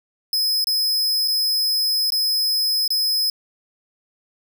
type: tone with dropouts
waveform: 45% pulse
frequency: 5100 Hz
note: D#8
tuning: 42 cents sharp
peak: -18 dBFS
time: 0.33-3.3 s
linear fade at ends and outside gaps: 2 ms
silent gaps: 0.643-0.67 / 1.277-1.281 / 2.104-2.121 / 2.878-2.904 s
effects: none